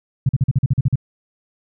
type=tone bursts; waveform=sine; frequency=131 Hz; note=C3; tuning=2 cents sharp; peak=-11 dBFS; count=10; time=0.26-0.957 s; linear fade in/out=5 ms; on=31 ms; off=43 ms; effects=none